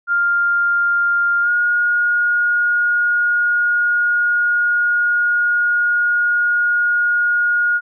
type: tone with pitch glide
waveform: sine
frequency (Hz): 1400 to 1434.4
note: F6 to F6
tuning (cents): +4 to +46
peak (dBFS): -13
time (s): 0.07-7.81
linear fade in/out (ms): 50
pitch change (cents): +42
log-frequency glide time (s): 1.42-1.5
effects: none